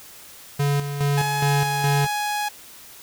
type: tone with tremolo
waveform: square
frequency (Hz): 142.6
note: C#3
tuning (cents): +49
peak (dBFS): -19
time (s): 0.59-2.07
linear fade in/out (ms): 10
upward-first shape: square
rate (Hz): 2.4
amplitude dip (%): 60
type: tone with pitch glide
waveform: sawtooth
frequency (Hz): 843 to 833.8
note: G#5 to G#5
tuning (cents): +26 to +7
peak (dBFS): -19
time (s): 1.17-2.49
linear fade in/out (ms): 10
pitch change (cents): -19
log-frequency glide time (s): 1.37-1.68
effects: white hiss -44 dBFS RMS until 3.02 s